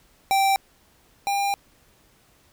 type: tone pair in turn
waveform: square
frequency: 781 / 800.2 Hz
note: G5 / G5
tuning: -7 / +35 cents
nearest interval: unison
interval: 42 cents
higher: second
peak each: -18 / -22 dBFS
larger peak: first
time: 0.31-0.56 / 1.27-1.54 s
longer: second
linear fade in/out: 0 ms
effects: pink hiss -59 dBFS RMS until 2.52 s